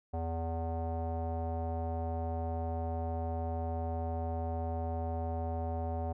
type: tone with low-pass filter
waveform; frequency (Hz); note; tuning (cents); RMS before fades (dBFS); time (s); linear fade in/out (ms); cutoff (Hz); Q
square; 82.41; E2; 0; -35; 0.13-6.13; 10; 710; 5.4
effects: none